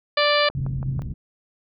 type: harmonic tone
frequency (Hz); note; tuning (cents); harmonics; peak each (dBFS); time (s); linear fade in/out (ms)
587.3; D5; 0; 1 / 2 / 3 / 4 / 5 / 6 / 7 / 8; -20 / -23 / -25 / -26 / -27 / -28 / -28 / -29; 0.17-0.49; 5
type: click train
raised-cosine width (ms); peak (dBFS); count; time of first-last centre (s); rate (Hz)
1; -23; 4; 0.5-0.993; 6.08
type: tone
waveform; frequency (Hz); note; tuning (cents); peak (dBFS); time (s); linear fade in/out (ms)
sine; 133.3; C3; +33; -24; 0.55-1.02; 0
type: low-pass noise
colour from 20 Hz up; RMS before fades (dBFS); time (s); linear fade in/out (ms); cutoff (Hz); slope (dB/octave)
white; -31; 0.56-1.14; 10; 180; 24
effects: none